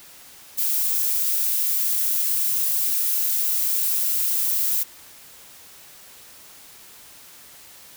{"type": "noise", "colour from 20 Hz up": "violet", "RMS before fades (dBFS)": -22, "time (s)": [0.57, 4.84], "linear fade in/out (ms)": 20, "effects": ["white hiss -46 dBFS RMS until 7.96 s"]}